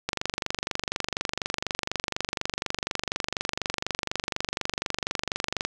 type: click train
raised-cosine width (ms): 0.2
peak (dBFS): -9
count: 135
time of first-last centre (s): 0.09-5.65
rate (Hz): 24.1
effects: none